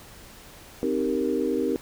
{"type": "chord", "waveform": "sine", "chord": "C minor seventh", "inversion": "none", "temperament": "equal", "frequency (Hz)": [261.6, 311.1, 392, 466.2], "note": ["C4", "Eb4", "G4", "Bb4"], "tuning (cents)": [0, 0, 0, 0], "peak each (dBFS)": -28, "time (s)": [0.83, 1.76], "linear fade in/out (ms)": 0, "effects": ["pink hiss -47 dBFS RMS until 1.81 s"]}